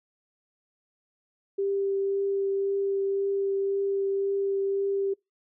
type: tone with vibrato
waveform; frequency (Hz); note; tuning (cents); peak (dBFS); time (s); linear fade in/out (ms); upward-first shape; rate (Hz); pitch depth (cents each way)
sine; 394.1; G4; +9; -24; 1.58-5.14; 10; triangle; 1.9; 10
effects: noise-tail reverb RT60 0.2 s tail -26 dB re dry